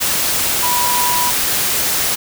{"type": "tone in noise", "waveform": "sine", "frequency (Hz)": 977, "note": "B5", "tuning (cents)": -19, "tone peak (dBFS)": -17, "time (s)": [0.62, 1.31], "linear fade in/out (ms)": 20, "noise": "white", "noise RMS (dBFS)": -17, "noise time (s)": [0, 2.16], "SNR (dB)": -3, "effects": []}